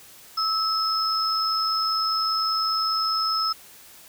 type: tone pair together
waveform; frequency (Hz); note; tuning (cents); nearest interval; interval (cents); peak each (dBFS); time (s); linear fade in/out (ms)
sine; 1300 / 5185; E6 / E8; -24 / -29; 2 octaves; 2395; -24; 0.37-3.53; 10
effects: white hiss -48 dBFS RMS until 4.08 s